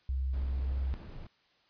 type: tone with pitch glide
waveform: sine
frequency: 65.9 to 66.4 Hz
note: C2 to C2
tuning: +13 to +26 cents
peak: -29 dBFS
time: 0.09-0.94 s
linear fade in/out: 0 ms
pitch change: +13 cents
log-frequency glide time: 0.31-0.8 s
type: noise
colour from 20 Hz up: brown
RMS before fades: -45 dBFS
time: 0.33-1.27 s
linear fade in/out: 5 ms
effects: white hiss -68 dBFS RMS until 1.69 s + resampled to 11025 Hz